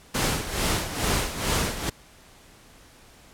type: noise with tremolo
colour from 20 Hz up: pink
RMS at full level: -23 dBFS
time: 0.14-1.9 s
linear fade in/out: 10 ms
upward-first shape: sine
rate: 2.3 Hz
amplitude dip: 70%
effects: pink hiss -52 dBFS RMS until 3.33 s + low-pass 12000 Hz 12 dB/octave